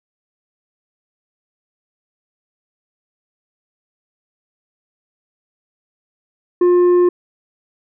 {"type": "tone with tanh clipping", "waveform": "sine", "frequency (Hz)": 355.1, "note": "F4", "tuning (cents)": 29, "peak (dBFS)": -10, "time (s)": [6.61, 7.09], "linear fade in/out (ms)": 5, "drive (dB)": 5, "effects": []}